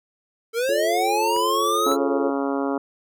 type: linear sweep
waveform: square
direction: up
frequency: 441.7 to 1346 Hz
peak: -21 dBFS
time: 0.53-1.97 s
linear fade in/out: 50 ms
type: chord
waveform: sine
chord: F augmented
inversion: none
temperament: just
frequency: 349.2 / 436.5 / 545.7 Hz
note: F4 / A4 / C#5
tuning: 0 / -14 / -27 cents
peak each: -27 / -25 / -29 dBFS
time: 0.69-2.3 s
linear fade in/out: 2 ms
type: clicks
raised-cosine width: 0.5 ms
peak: -22 dBFS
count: 2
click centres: 1.364 / 1.917 s
type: harmonic tone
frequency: 138.59 Hz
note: C#3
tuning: in tune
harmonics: 2 / 3 / 4 / 5 / 6 / 7 / 8 / 9 / 10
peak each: -24 / -28 / -30 / -32 / -34 / -35 / -36 / -37 / -38 dBFS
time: 1.86-2.78 s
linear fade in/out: 5 ms
effects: none